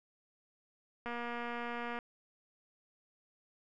click train, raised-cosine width 0.5 ms, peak -26 dBFS, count 222, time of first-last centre 1.06-1.989 s, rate 238 Hz, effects none

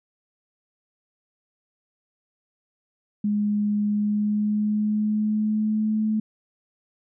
sine tone with pitch glide, 207.7 to 216.3 Hz, G#3 to A3, 0 to -29 cents, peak -20 dBFS, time 3.24-6.2 s, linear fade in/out 5 ms, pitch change +71 cents, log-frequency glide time 3.88-6.02 s, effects none

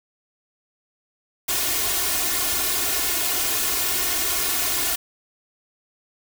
white noise with comb filter, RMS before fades -23 dBFS, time 1.48-4.96 s, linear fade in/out 10 ms, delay 2.8 ms, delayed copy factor +0.9, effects none

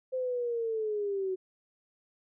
sine linear sweep, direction down, 520 to 370 Hz, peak -29 dBFS, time 0.12-1.36 s, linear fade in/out 20 ms, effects none

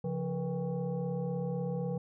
sine tone with frequency modulation, 174.61 Hz, F3, in tune, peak -31 dBFS, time 0.04-1.98 s, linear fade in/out 5 ms, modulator 313 Hz, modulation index 1.2, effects none

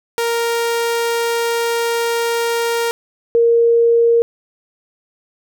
sawtooth / sine tone pair in turn, 466.2 / 466.2 Hz, A#4 / A#4, 0 / 0 cents, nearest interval unison, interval 0 cents, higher neither, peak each -12 / -9 dBFS, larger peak second, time 0.18-2.91 / 3.35-4.22 s, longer first, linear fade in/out 0 ms, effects none

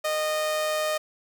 sawtooth tone with amplitude modulation, 616 Hz, D#5, 17 cents flat, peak -19 dBFS, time 0.04-0.98 s, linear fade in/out 10 ms, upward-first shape sine, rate 161 Hz, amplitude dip 30%, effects none

